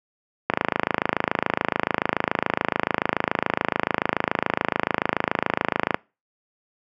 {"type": "click train", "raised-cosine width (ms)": 0.5, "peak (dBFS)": -3, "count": 148, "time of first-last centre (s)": [0.5, 5.944], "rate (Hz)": 27, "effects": ["noise-tail reverb RT60 0.3 s tail -24 dB re dry", "high-pass 150 Hz 12 dB/octave"]}